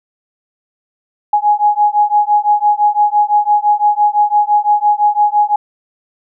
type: beating tone pair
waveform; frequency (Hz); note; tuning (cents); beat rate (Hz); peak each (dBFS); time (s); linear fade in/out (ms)
sine; 830.6 / 836.5; G#5 / G#5; 0 / +12; 5.9; -12; 1.33-5.56; 5
effects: none